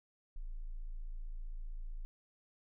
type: tone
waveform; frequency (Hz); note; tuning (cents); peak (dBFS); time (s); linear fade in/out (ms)
sine; 27.72; A0; +14; -39; 0.36-2.05; 0
effects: none